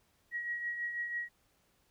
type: tone with tremolo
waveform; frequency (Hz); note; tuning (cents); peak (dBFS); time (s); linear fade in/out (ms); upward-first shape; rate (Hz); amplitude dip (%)
sine; 1905; A#6; +37; -32; 0.31-1.29; 50; triangle; 6.1; 55
effects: pink hiss -72 dBFS RMS until 1.9 s